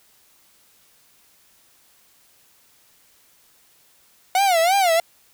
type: tone with vibrato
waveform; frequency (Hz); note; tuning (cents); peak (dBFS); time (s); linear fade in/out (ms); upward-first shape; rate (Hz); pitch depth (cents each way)
45% pulse; 722; F#5; -43; -15; 4.35-5; 2; sine; 3; 180
effects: white hiss -57 dBFS RMS until 5.33 s